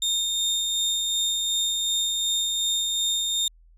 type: tone with tremolo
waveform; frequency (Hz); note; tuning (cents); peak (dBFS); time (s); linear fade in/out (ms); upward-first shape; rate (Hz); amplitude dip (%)
30% pulse; 3655; A#7; -35; -19; 0.02-3.48; 2; sine; 2.7; 25
effects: added 41 Hz sine -51 dBFS peak until 3.77 s + resampled to 32000 Hz